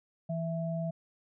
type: tone pair together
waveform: sine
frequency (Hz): 164.58 / 659.3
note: E3 / E5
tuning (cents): -2 / 0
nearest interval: 2 octaves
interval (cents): 2402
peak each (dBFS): -32 / -36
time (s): 0.29-0.91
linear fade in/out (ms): 10
effects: none